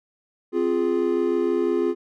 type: chord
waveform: triangle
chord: F minor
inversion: second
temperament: equal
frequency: 261.6 / 349.2 / 415.3 Hz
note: C4 / F4 / Ab4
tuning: 0 / 0 / 0 cents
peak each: -25 / -20 / -22 dBFS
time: 0.52-1.95 s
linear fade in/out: 50 ms
effects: none